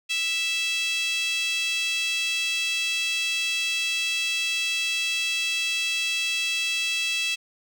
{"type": "tone with high-pass filter", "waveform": "5% pulse", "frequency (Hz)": 659.3, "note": "E5", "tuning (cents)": 0, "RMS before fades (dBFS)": -26, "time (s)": [0.09, 7.36], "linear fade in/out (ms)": 20, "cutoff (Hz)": 2800, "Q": 7.5, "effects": []}